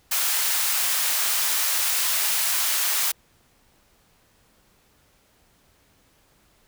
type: high-pass noise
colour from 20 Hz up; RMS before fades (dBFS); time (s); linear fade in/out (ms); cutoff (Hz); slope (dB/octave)
white; -23; 0.11-3.12; 10; 880; 12
effects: pink hiss -61 dBFS RMS until 6.67 s